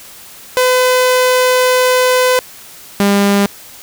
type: tone pair in turn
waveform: sawtooth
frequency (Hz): 506 / 200.8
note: B4 / G3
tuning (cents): +42 / +42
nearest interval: octave + major third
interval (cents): 1600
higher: first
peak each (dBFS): -5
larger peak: neither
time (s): 0.57-2.39 / 3-3.46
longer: first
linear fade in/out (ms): 0
effects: white hiss -36 dBFS RMS until 3.82 s